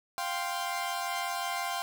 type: chord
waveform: sawtooth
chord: F suspended second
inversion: none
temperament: equal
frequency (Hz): 698.5 / 784 / 1046.5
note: F5 / G5 / C6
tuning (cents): 0 / 0 / 0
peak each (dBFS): -32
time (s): 0.18-1.82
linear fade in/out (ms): 0
effects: none